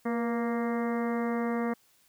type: harmonic tone with a mistuned harmonic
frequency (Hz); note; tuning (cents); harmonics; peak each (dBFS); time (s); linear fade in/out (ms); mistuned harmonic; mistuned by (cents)
233.1; A#3; 0; 1 / 2 / 3 / 4 / 5 / 6 / 7 / 8 / 9; -29 / -33 / -38 / -42 / -40 / -46 / -48 / -44 / -47; 0.05-1.74; 10; 2; +37
effects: white hiss -65 dBFS RMS until 2.08 s